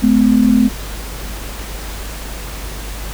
sine tone pair together, 215.8 / 254.9 Hz, A3 / C4, -33 / -45 cents, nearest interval minor third, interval 288 cents, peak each -11 dBFS, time 0.02-0.69 s, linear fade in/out 20 ms, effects added 50 Hz sine -26 dBFS peak until 3.13 s + pink hiss -30 dBFS RMS until 3.13 s

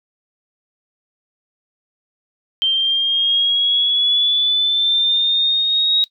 sine exponential sweep, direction up, 3136 to 3800 Hz, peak -13 dBFS, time 2.62-6.04 s, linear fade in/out 0 ms, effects noise-tail reverb RT60 0.1 s tail -18 dB re dry

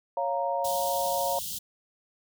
sine chord, Bb minor, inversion first, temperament equal, 554.4 / 698.5 / 932.3 Hz, Db5 / F5 / Bb5, 0 / 0 / 0 cents, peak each -30 dBFS, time 0.17-1.39 s, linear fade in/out 2 ms
white band-stop noise, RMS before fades -35 dBFS, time 0.64-1.59 s, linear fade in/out 10 ms, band 220 to 2900 Hz, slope 96 dB/octave
effects none

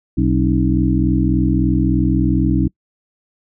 harmonic tone with a mistuned harmonic, 63.2 Hz, B1, 41 cents sharp, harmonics 1 / 2 / 3 / 4 / 5, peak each -19 / -19 / -19 / -19 / -19 dBFS, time 0.17-2.68 s, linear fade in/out 10 ms, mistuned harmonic 4, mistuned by +130 cents, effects noise-tail reverb RT60 0.1 s tail -25 dB re dry

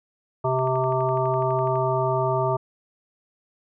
harmonic tone, 130 Hz, C3, 11 cents flat, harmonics 1 / 3 / 5 / 7 / 9, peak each -26 / -26 / -25 / -27 / -29 dBFS, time 0.44-2.57 s, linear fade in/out 10 ms
click train, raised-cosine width 0.5 ms, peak -28 dBFS, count 15, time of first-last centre 0.59-1.757 s, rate 12 Hz
effects none

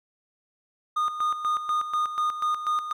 triangle tone with tremolo, 1226 Hz, D#6, 26 cents flat, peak -20 dBFS, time 0.96-2.93 s, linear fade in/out 10 ms, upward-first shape square, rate 4.1 Hz, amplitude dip 65%, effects none

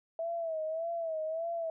sine tone with vibrato, 652 Hz, E5, 19 cents flat, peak -32 dBFS, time 0.19-1.7 s, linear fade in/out 2 ms, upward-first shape sine, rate 1.7 Hz, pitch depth 71 cents each way, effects none

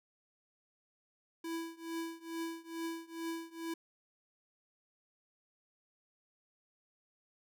square tone with tremolo, 330.4 Hz, E4, 4 cents sharp, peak -36 dBFS, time 1.44-3.74 s, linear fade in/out 5 ms, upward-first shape triangle, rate 2.3 Hz, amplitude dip 95%, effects none

